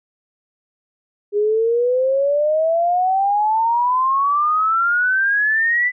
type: exponential sweep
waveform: sine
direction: up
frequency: 406.3 to 2006 Hz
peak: -14 dBFS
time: 1.32-5.92 s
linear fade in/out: 50 ms
effects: none